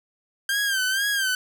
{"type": "tone with vibrato", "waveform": "sawtooth", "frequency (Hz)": 1581, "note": "G6", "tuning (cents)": 14, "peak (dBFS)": -18, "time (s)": [0.49, 1.35], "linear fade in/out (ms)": 2, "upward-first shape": "sine", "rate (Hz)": 2.1, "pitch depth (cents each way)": 86, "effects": []}